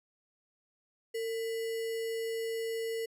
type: tone with sample-and-hold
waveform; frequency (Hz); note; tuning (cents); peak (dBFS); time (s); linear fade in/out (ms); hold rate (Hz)
sine; 453.1; A#4; -49; -32; 1.14-3.06; 10; 2450
effects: resampled to 32000 Hz